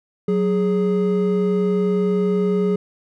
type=tone pair together; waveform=triangle; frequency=185.3 / 416 Hz; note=F#3 / G#4; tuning=+3 / +3 cents; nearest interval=octave + major second; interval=1400 cents; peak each=-17 dBFS; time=0.28-2.76 s; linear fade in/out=5 ms; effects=none